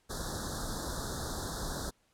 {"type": "band-stop noise", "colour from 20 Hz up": "pink", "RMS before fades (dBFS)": -37, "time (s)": [0.09, 1.91], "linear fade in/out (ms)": 20, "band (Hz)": [1700, 3600], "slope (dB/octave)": 96, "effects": ["pink hiss -71 dBFS RMS until 2.13 s", "low-pass 11000 Hz 12 dB/octave"]}